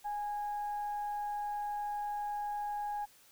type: tone with frequency modulation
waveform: sine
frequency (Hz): 828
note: G#5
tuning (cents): -5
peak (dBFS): -34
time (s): 0.04-3.06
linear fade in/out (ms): 20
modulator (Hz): 812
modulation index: 0.22
effects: white hiss -62 dBFS RMS until 3.31 s